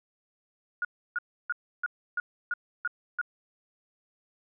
sine tone bursts, 1440 Hz, F#6, 47 cents flat, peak -26 dBFS, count 8, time 0.82-3.214 s, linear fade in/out 2 ms, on 28 ms, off 310 ms, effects none

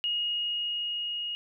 sine tone with level ramp, 2873 Hz, F7, 48 cents sharp, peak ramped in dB -26 to -31 dBFS, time 0.04-1.35 s, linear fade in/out 0 ms, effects none

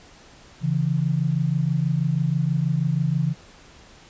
sine tone pair together, 138.59 / 164.81 Hz, C#3 / E3, 0 / 0 cents, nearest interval minor third, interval 300 cents, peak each -22 dBFS, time 0.61-3.35 s, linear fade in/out 50 ms, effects pink hiss -49 dBFS RMS until 4.09 s + resampled to 16000 Hz

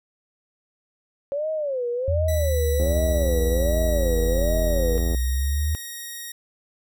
sine tone with vibrato, 549 Hz, C#5, 17 cents flat, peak -23 dBFS, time 1.32-4.98 s, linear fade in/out 0 ms, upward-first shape sine, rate 1.3 Hz, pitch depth 240 cents each way
sine exponential two-way sweep, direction down then up, 85 to 47.63 to 78.7 Hz, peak -20 dBFS, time 2.08-5.75 s, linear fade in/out 0 ms, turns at 4.64 s
5% pulse tone with pitch glide, 1967 to 1877.1 Hz, B6 to A#6, -7 to +12 cents, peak -23 dBFS, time 2.28-6.32 s, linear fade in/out 5 ms, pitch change -81 cents, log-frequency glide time 2.52-5.19 s
click train, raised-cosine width 2 ms, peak -16 dBFS, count 197, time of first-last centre 2.8-5.147 s, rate 83.5 Hz
effects none

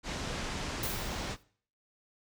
pink low-pass noise, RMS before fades -37 dBFS, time 0.03-1.37 s, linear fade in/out 50 ms, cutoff 7100 Hz, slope 24 dB/octave
blue noise with exponential decay, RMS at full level -34 dBFS, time 0.83-1.43 s, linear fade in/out 2 ms, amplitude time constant 130 ms
effects noise-tail reverb RT60 0.5 s tail -20 dB re dry

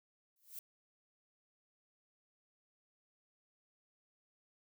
violet noise with exponential growth, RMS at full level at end -43 dBFS, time 0.36-0.59 s, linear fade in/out 2 ms, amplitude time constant 49 ms, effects none

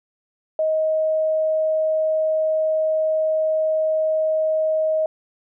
sine tone, 629 Hz, D#5, 19 cents sharp, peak -17 dBFS, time 0.59-5.06 s, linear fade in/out 2 ms, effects none

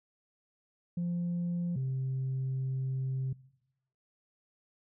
sine tone pair in turn, 173.9 / 131.83 Hz, F3 / C3, -7 / +13 cents, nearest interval perfect fourth, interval 480 cents, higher first, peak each -28 dBFS, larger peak neither, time 0.97-1.76 / 1.76-3.33 s, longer second, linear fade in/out 5 ms, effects noise-tail reverb RT60 0.9 s tail -23 dB re dry + tanh soft clip ceiling -28 dBFS

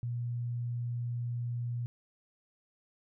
sine tone, 120 Hz, B2, 49 cents flat, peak -32 dBFS, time 0.03-1.86 s, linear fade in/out 0 ms, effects none

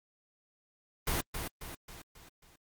pink noise with echo, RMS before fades -31 dBFS, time 1.07-1.21 s, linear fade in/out 5 ms, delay 270 ms, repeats 5, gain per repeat -6 dB, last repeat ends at 2.56 s, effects Opus 32 kbps

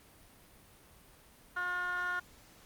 15% pulse tone with band-pass filter, 358 Hz, F4, 43 cents sharp, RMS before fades -35 dBFS, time 1.56-2.2 s, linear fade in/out 10 ms, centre 1500 Hz, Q 4.8, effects pink hiss -59 dBFS RMS until 2.65 s + Opus 32 kbps

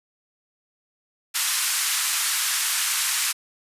white band-pass noise, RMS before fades -24 dBFS, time 1.34-3.33 s, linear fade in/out 20 ms, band 1100 to 12000 Hz, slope 24 dB/octave, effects resampled to 32000 Hz

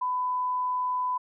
sine tone, 1001 Hz, B5, 23 cents sharp, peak -25 dBFS, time 0.01-1.18 s, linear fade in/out 10 ms, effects none

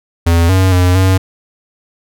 square tone with pitch steps, 84.4 / 94.1 / 90.3 / 94.3 Hz, E2 / F#2 / F#2 / F#2, +41 / +30 / -42 / +33 cents, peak -8 dBFS, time 0.26-1.18 s, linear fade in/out 10 ms, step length 230 ms, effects none

